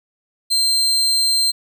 35% pulse tone, 4150 Hz, C8, 15 cents flat, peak -13 dBFS, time 0.5-1.52 s, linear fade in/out 20 ms, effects none

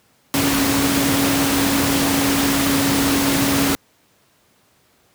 sine tone in noise, 277.2 Hz, C#4, in tune, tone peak -18 dBFS, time 0.34-3.75 s, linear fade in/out 0 ms, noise pink, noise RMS -19 dBFS, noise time 0.34-3.75 s, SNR -2 dB, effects pink hiss -58 dBFS RMS until 5.14 s + high-pass 100 Hz 12 dB/octave

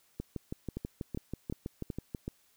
two click trains, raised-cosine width 3 ms, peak -23 / -23 dBFS, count 13 / 5, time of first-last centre 0.2-2.148 / 0.77-2.279 s, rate 6.16 / 2.65 Hz, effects white hiss -68 dBFS RMS until 2.56 s

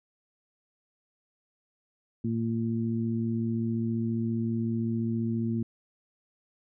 harmonic tone, 114.4 Hz, A#2, 32 cents flat, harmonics 1 / 2 / 3, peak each -31 / -28 / -37 dBFS, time 2.24-5.63 s, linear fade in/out 5 ms, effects none

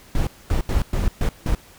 brown noise bursts at uneven times, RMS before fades -19 dBFS, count 6, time 0.15-0.27 / 0.5-0.61 / 0.69-0.82 / 0.93-1.08 / 1.21-1.29 / 1.46-1.55 s, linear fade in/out 2 ms, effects pink hiss -48 dBFS RMS until 1.78 s

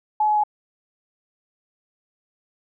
sine tone with pitch steps, 852 / 846.6 / 841.2 Hz, G#5 / G#5 / G#5, +44 / +33 / +22 cents, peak -16 dBFS, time 0.2-0.437 s, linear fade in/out 5 ms, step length 79 ms, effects none

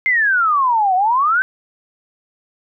sine exponential two-way sweep, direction down then up, 2127 to 720 to 1568 Hz, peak -12 dBFS, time 0.06-1.42 s, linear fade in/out 0 ms, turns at 0.95 s, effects none

